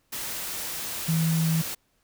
sine tone in noise, 162.1 Hz, E3, 29 cents flat, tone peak -21 dBFS, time 1.08-1.62 s, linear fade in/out 10 ms, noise white, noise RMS -33 dBFS, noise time 0.12-1.75 s, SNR +9 dB, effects pink hiss -69 dBFS RMS until 2.03 s

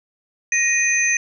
sine tone cluster, 1882 / 2473 / 6160 Hz, A#6 / D#7 / G8, +16 / -11 / -31 cents, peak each -20 dBFS, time 0.52-1.17 s, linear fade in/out 2 ms, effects none

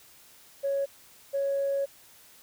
sine tone pair in turn, 554.4 / 554.4 Hz, C#5 / C#5, 0 / 0 cents, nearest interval unison, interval 0 cents, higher neither, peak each -24 dBFS, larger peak neither, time 0.63-0.86 / 1.33-1.86 s, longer second, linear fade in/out 20 ms, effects tanh soft clip ceiling -21 dBFS + white hiss -55 dBFS RMS until 2.42 s

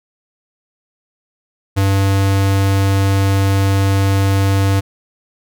square tone, 97.8 Hz, G2, 4 cents flat, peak -12 dBFS, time 1.76-4.81 s, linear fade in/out 20 ms, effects none

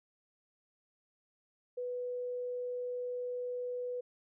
sine tone, 493.9 Hz, B4, in tune, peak -35 dBFS, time 1.77-4.01 s, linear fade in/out 10 ms, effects none

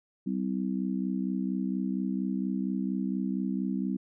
harmonic tone, 64.3 Hz, C2, 30 cents flat, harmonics 3 / 4 / 5, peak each -30 / -32 / -37 dBFS, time 0.26-3.97 s, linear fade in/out 10 ms, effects none

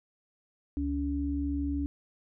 sine tone pair together, 71 / 284 Hz, C#2 / C#4, +42 / +42 cents, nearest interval 2 octaves, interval 2400 cents, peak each -32 / -30 dBFS, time 0.77-1.86 s, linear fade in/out 0 ms, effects none

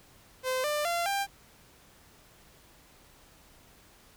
sawtooth tone with pitch steps, 515 / 595 / 687.4 / 794.2 Hz, C5 / D5 / F5 / G5, -28 / +22 / -28 / +22 cents, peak -24 dBFS, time 0.43-1.27 s, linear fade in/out 50 ms, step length 210 ms, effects pink hiss -58 dBFS RMS until 4.16 s

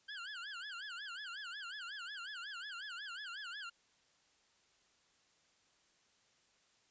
25% pulse tone with vibrato, 1537 Hz, G6, 35 cents flat, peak -40 dBFS, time 0.08-3.7 s, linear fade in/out 10 ms, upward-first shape sine, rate 5.5 Hz, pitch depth 200 cents each way, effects white hiss -72 dBFS RMS until 6.9 s + resampled to 16000 Hz

